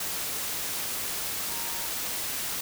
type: tone in noise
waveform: sine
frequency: 930 Hz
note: A#5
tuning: 4 cents flat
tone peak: -43 dBFS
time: 1.49-1.87 s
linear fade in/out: 5 ms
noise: white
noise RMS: -32 dBFS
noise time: 0-2.61 s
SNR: -14 dB
effects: none